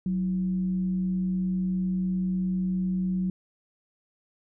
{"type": "tone with frequency modulation", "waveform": "sine", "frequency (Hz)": 185, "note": "F#3", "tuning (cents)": 0, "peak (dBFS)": -24, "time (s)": [0.06, 3.3], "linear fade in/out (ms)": 2, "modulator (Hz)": 143, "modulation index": 0.21, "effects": []}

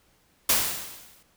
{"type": "noise with exponential decay", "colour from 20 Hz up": "white", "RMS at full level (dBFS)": -19, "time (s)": [0.49, 1.23], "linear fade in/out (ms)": 5, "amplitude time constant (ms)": 160, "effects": ["pink hiss -64 dBFS RMS until 1.36 s"]}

